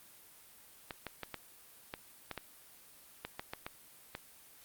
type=clicks; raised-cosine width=0.3 ms; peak=-23 dBFS; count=12; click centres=0.908 / 1.067 / 1.233 / 1.343 / 1.939 / 2.313 / 2.377 / 3.25 / 3.395 / 3.535 / 3.665 / 4.151 s; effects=white hiss -58 dBFS RMS until 4.64 s + Opus 32 kbps